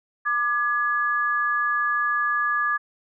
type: tone pair together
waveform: sine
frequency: 1193 / 1687.2 Hz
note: D6 / G#6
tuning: +27 / +27 cents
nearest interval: tritone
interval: 600 cents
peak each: -23 dBFS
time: 0.25-2.78 s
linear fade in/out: 20 ms
effects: none